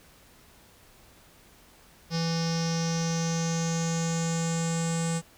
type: tone with low-pass filter sweep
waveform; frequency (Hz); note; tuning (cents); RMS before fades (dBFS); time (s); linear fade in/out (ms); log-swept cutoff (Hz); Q
square; 165.6; E3; +8; -28; 2.1-5.22; 50; 5200 to 8000; 7.3
effects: pink hiss -56 dBFS RMS until 5.37 s